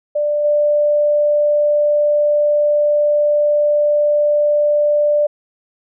sine tone with level steps, 591 Hz, D5, 11 cents sharp, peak -14 / -11 dBFS, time 0.15-5.27 s, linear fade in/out 10 ms, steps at 0.44 s, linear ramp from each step 10 ms, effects none

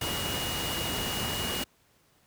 sine tone in noise, 2880 Hz, F#7, 47 cents flat, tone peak -35 dBFS, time 0.01-1.64 s, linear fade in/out 5 ms, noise pink, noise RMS -32 dBFS, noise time 0.01-1.64 s, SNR -6 dB, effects pink hiss -65 dBFS RMS until 2.26 s + high-pass 60 Hz 12 dB/octave

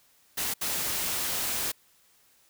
white noise bursts at uneven times, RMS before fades -30 dBFS, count 2, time 0.37-0.54 / 0.61-1.72 s, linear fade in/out 10 ms, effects white hiss -63 dBFS RMS until 2.49 s

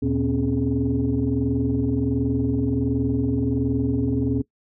sine tone cluster, 77.3 / 118.9 / 252 / 273.4 / 420.8 Hz, D#2 / A#2 / B3 / C#4 / G#4, -11 / +35 / +35 / -24 / +23 cents, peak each -28 / -25 / -26 / -22 / -29 dBFS, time 0.02-4.42 s, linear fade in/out 10 ms, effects noise-tail reverb RT60 0.1 s tail -20 dB re dry + tanh soft clip ceiling -11 dBFS

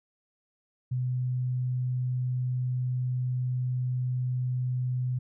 sine tone, 126.1 Hz, B2, 36 cents sharp, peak -26 dBFS, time 0.91-5.19 s, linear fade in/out 10 ms, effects none

